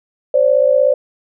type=tone pair together; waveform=sine; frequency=523.3 / 579.9 Hz; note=C5 / D5; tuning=0 / -22 cents; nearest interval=major second; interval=178 cents; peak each=-12 dBFS; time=0.34-0.94 s; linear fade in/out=5 ms; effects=none